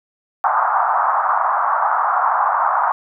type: band-pass noise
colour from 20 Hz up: white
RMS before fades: -17 dBFS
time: 0.44-2.92 s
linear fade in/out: 0 ms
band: 730 to 1300 Hz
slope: 48 dB/octave
effects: none